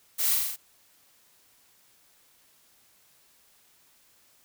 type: noise with echo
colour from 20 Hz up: blue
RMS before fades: -27 dBFS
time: 0.18-0.36 s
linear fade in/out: 20 ms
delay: 41 ms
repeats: 5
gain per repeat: -2 dB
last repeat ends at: 0.565 s
effects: white hiss -62 dBFS RMS until 4.44 s